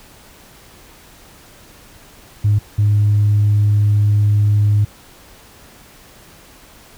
sine tone bursts at uneven times, 103.83 Hz, G#2, in tune, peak -9 dBFS, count 2, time 2.44-2.59 / 2.78-4.85 s, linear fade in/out 10 ms, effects tanh soft clip ceiling -7 dBFS + pink hiss -44 dBFS RMS until 6.97 s

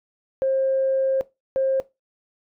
sine tone pair in turn, 533 / 533 Hz, C5 / C5, +32 / +32 cents, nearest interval unison, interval 0 cents, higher neither, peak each -17 dBFS, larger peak neither, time 0.42-1.21 / 1.56-1.8 s, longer first, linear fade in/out 0 ms, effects noise-tail reverb RT60 0.2 s tail -18 dB re dry + tanh soft clip ceiling -13 dBFS

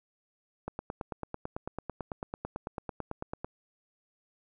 click train, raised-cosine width 1 ms, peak -21 dBFS, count 26, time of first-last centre 0.68-3.445 s, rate 9.04 Hz, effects none

